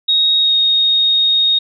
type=tone with pitch glide; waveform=sine; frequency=3762 to 3727 Hz; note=A#7 to A#7; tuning=+15 to -1 cents; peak=-10 dBFS; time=0.08-1.59 s; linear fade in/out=10 ms; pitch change=-16 cents; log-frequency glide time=0.4-0.54 s; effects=none